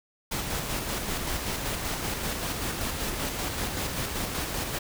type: noise with tremolo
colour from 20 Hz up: pink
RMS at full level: -30 dBFS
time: 0.31-4.79 s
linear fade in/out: 10 ms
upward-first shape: square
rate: 5.2 Hz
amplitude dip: 30%
effects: none